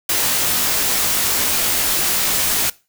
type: noise with comb filter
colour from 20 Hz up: white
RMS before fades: -18 dBFS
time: 0.09-2.7 s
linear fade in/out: 5 ms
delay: 18 ms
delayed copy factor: -0.6
effects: noise-tail reverb RT60 0.3 s tail -21 dB re dry